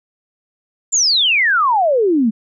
sine exponential sweep, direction down, 7400 to 207.7 Hz, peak -11 dBFS, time 0.92-2.31 s, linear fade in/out 20 ms, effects none

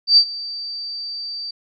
sine tone with ADSR envelope, 4644 Hz, D8, 20 cents flat, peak -6 dBFS, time 0.07-1.51 s, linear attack 100 ms, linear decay 73 ms, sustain -20 dB, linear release 7 ms, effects none

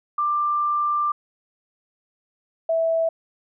sine tone pair in turn, 1185 / 655.5 Hz, D6 / E5, +15 / -10 cents, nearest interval minor seventh, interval 1025 cents, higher first, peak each -19 / -18 dBFS, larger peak second, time 0.18-1.12 / 2.69-3.09 s, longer first, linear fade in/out 5 ms, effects none

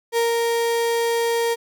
35% pulse tone with ADSR envelope, 465.2 Hz, A#4, 4 cents flat, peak -15 dBFS, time 0.12-1.56 s, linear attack 50 ms, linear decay 150 ms, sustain -2 dB, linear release 33 ms, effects none

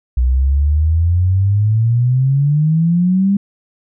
sine exponential sweep, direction up, 60.7 to 202.2 Hz, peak -10 dBFS, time 0.17-3.37 s, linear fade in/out 5 ms, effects none

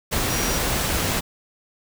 sine tone in noise, 5760 Hz, F#8, 47 cents flat, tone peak -30 dBFS, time 0.29-0.59 s, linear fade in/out 20 ms, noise pink, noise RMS -23 dBFS, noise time 0.11-1.21 s, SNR -10 dB, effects none

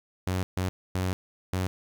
sawtooth tone bursts at uneven times, 92.5 Hz, F#2, in tune, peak -22 dBFS, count 4, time 0.27-0.43 / 0.57-0.69 / 0.95-1.13 / 1.53-1.67 s, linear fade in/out 0 ms, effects 10-bit

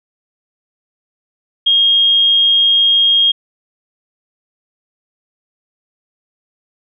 sine tone, 3247 Hz, G#7, 40 cents flat, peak -8 dBFS, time 1.66-3.32 s, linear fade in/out 10 ms, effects none

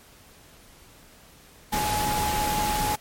sine tone in noise, 843 Hz, G#5, 26 cents sharp, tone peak -25 dBFS, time 1.72-2.96 s, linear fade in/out 10 ms, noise pink, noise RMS -28 dBFS, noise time 1.72-2.96 s, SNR 0 dB, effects pink hiss -52 dBFS RMS until 3 s + MP3 64 kbps

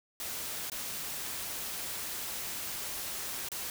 white noise with dropouts, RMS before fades -38 dBFS, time 0.2-3.7 s, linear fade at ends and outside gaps 1 ms, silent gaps 0.699-0.718 / 3.487-3.517 s, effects none

